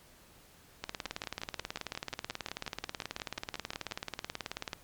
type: two click trains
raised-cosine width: 0.2 ms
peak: -18 / -21 dBFS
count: 73 / 17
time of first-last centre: 0.84-4.732 / 1.06-3.912 s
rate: 18.5 / 5.61 Hz
effects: pink hiss -59 dBFS RMS until 4.83 s + MP3 96 kbps